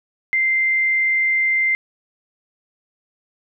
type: tone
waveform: sine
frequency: 2087 Hz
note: C7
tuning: 5 cents flat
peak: -15 dBFS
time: 0.33-1.75 s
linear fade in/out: 0 ms
effects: none